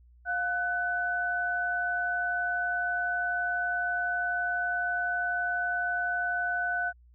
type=tone pair together; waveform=sine; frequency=707 / 1498 Hz; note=F5 / F#6; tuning=+21 / +21 cents; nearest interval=octave + minor second; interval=1300 cents; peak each=-32 / -28 dBFS; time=0.25-6.93 s; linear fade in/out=50 ms; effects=added 60 Hz sine -54 dBFS peak until 7.14 s